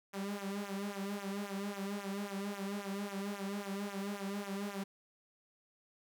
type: tone with flanger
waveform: sawtooth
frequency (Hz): 199.7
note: G3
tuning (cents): +32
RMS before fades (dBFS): -40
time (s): 0.13-4.84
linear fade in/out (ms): 10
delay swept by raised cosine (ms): 0.21 to 3.81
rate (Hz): 3.7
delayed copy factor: -1
effects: none